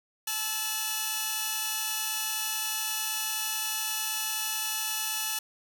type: tone cluster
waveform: 5% pulse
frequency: 867 / 1316 / 2926 Hz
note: A5 / E6 / F#7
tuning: -26 / -3 / -20 cents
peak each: -21 / -25 / -24 dBFS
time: 0.27-5.39 s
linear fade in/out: 5 ms
effects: 8-bit